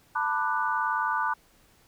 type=chord; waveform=sine; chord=B minor seventh; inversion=third; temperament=just; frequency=889 / 987.8 / 1185.3 / 1481.6 Hz; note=A5 / B5 / D6 / F#6; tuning=+18 / 0 / +16 / +2 cents; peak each=-30 dBFS; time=0.15-1.34 s; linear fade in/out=10 ms; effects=pink hiss -61 dBFS RMS until 1.87 s